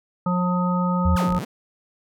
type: harmonic tone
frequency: 179.3 Hz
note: F3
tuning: 46 cents sharp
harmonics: 1 / 3 / 5 / 7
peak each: -20 / -30 / -29 / -27 dBFS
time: 0.26-1.39 s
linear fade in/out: 5 ms
type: tone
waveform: sine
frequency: 81.2 Hz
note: E2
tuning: 26 cents flat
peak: -17 dBFS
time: 1.05-1.16 s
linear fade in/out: 5 ms
type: exponential two-way sweep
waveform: sawtooth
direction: down then up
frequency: 1933 to 35.57 to 280.9 Hz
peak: -24 dBFS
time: 1.16-1.45 s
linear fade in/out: 10 ms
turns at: 1.33 s
effects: none